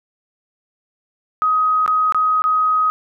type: tone with dropouts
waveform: sine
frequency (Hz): 1259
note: D#6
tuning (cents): +20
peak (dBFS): -13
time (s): 1.42-2.9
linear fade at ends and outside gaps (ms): 0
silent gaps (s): 1.862-1.878 / 2.123-2.146 / 2.42-2.44
effects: none